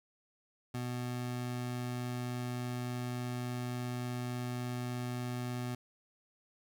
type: tone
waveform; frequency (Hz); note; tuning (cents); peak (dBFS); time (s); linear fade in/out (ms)
25% pulse; 123.47; B2; 0; -32; 0.74-5.75; 5
effects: 11-bit